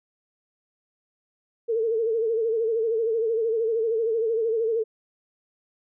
sine tone with vibrato, 451.4 Hz, A4, 44 cents sharp, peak -21 dBFS, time 1.68-4.84 s, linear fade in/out 20 ms, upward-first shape sine, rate 13 Hz, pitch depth 69 cents each way, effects none

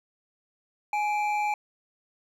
triangle tone pair together, 837 / 2349 Hz, G#5 / D7, +13 / 0 cents, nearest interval octave + tritone, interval 1787 cents, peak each -23 / -31 dBFS, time 0.93-1.54 s, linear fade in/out 2 ms, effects none

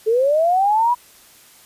sine linear sweep, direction up, 425.6 to 987.8 Hz, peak -13 dBFS, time 0.06-0.95 s, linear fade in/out 20 ms, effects white hiss -48 dBFS RMS until 1.65 s + resampled to 32000 Hz

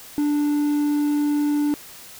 triangle tone, 293.7 Hz, D4, in tune, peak -16 dBFS, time 0.18-1.74 s, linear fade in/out 0 ms, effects white hiss -42 dBFS RMS until 2.19 s

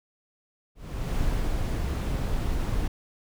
brown noise with ADSR envelope, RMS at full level -25 dBFS, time 0.75-2.88 s, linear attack 440 ms, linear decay 310 ms, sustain -2 dB, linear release 7 ms, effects none

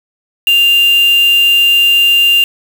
sine tone with quantisation, 2794 Hz, F7, in tune, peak -6 dBFS, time 0.47-2.44 s, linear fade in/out 2 ms, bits 3, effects none

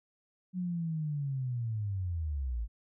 sine linear sweep, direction down, 185 to 51.91 Hz, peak -31 dBFS, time 0.53-2.68 s, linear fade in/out 50 ms, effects none

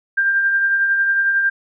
sine tone with tremolo, 1590 Hz, G6, 24 cents sharp, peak -12 dBFS, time 0.17-1.5 s, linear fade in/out 10 ms, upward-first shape triangle, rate 11 Hz, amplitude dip 40%, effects none

